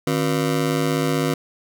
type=ring-modulated tone; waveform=25% pulse; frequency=211.3 Hz; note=G#3; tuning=30 cents sharp; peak=-12 dBFS; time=0.07-1.34 s; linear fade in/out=2 ms; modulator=57.5 Hz; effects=none